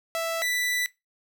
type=tone pair in turn; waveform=sawtooth; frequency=660 / 1977.8 Hz; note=E5 / B6; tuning=+2 / +2 cents; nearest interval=octave + perfect fifth; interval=1900 cents; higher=second; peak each=-22 / -21 dBFS; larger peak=second; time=0.15-0.42 / 0.42-0.86 s; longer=second; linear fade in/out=0 ms; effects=noise-tail reverb RT60 0.2 s tail -19 dB re dry